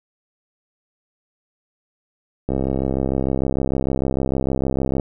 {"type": "click train", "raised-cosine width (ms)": 2, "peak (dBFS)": -8, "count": 168, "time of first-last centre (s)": [2.49, 4.998], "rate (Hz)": 66.6, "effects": []}